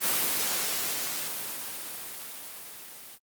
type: noise with level ramp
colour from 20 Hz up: white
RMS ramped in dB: -25 to -46 dBFS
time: 0-3.19 s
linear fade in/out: 50 ms
effects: high-pass 150 Hz 12 dB/octave + Opus 24 kbps